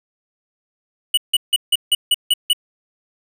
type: tone bursts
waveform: square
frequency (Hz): 2940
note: F#7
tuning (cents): -12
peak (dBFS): -12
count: 8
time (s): 1.14-2.532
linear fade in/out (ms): 5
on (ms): 34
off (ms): 160
effects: none